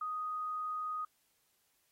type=tone; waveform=sine; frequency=1246 Hz; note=D#6; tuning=2 cents sharp; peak=-35 dBFS; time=0.01-1.05 s; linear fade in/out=5 ms; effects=white hiss -75 dBFS RMS until 1.91 s + AAC 48 kbps